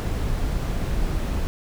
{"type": "noise", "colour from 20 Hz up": "brown", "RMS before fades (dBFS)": -24, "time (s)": [0, 1.47], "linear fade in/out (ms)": 0, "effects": []}